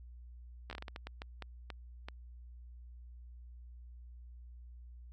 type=slowing click train; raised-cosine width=0.3 ms; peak=-27 dBFS; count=13; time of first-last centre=0.7-2.085 s; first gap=12 ms; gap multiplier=1.37; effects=added 60 Hz sine -49 dBFS peak until 5.12 s